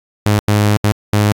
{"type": "tone bursts at uneven times", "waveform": "sawtooth", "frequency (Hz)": 104.2, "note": "G#2", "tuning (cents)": 6, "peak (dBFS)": -6, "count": 4, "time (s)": [[0.26, 0.39], [0.48, 0.77], [0.84, 0.92], [1.13, 1.32]], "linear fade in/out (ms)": 0, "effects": ["AAC 64 kbps"]}